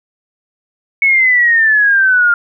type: exponential sweep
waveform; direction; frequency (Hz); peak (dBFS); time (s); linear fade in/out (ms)
sine; down; 2217 to 1398; -7; 1.02-2.34; 2
effects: none